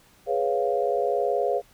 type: chord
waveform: sine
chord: C# dominant seventh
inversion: second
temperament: equal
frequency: 415.3 / 493.9 / 554.4 / 698.5 Hz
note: G#4 / B4 / C#5 / E#5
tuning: 0 / 0 / 0 / 0 cents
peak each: -27 dBFS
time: 0.26-1.62 s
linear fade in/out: 50 ms
effects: pink hiss -57 dBFS RMS until 1.73 s